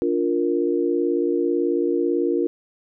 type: chord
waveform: sine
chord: Bb major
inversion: first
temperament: just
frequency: 291.4 / 349.6 / 466.2 Hz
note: D4 / F4 / Bb4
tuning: -13 / +2 / 0 cents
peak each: -24 / -21 / -24 dBFS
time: 0.02-2.47 s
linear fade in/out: 0 ms
effects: none